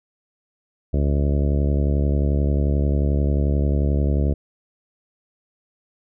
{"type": "harmonic tone", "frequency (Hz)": 71.3, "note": "C#2", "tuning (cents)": 49, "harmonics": [1, 2, 3, 4, 5, 6, 7, 8, 9], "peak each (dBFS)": [-18, -24, -28, -30, -32, -34, -35, -36, -37], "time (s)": [0.93, 4.34], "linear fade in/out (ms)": 10, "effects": []}